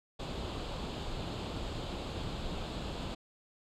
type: noise with comb filter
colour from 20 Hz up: pink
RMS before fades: -38 dBFS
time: 0.19-3.15 s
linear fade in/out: 10 ms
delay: 0.26 ms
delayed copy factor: +0.6
effects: low-pass 4000 Hz 12 dB/octave